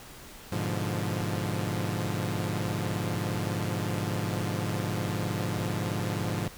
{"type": "chord", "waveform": "sawtooth", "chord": "G# diminished seventh", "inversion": "none", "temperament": "equal", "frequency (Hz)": [103.83, 123.47, 146.83, 174.61], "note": ["G#2", "B2", "D3", "F3"], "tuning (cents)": [0, 0, 0, 0], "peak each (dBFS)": [-28, -32, -32, -30], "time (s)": [0.52, 6.48], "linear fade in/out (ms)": 5, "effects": ["pink hiss -47 dBFS RMS until 6.57 s"]}